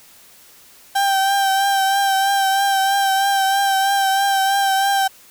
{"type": "tone with vibrato", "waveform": "35% pulse", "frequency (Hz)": 784, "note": "G5", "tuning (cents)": 0, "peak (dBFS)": -13, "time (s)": [0.95, 5.08], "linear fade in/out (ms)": 10, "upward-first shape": "triangle", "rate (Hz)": 3.1, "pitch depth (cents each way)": 33, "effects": ["white hiss -47 dBFS RMS until 5.3 s"]}